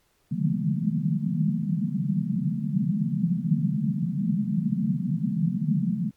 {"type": "band-pass noise", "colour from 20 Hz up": "pink", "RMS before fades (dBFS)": -25, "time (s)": [0.31, 6.11], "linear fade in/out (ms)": 10, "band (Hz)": [140, 230], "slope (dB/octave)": 96, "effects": ["pink hiss -67 dBFS RMS until 6.16 s", "MP3 96 kbps"]}